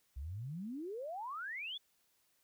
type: exponential sweep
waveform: sine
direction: up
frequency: 61.74 to 3557 Hz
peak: -40 dBFS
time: 0.16-1.78 s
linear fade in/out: 10 ms
effects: white hiss -75 dBFS RMS until 2.43 s